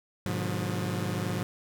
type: chord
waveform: sawtooth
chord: G# diminished seventh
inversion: none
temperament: just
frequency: 103.83 / 124.59 / 149.51 / 179.41 Hz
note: G#2 / B2 / D3 / F3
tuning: 0 / +16 / +31 / +47 cents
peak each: -29 / -33 / -33 / -29 dBFS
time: 0.26-1.43 s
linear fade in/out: 0 ms
effects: none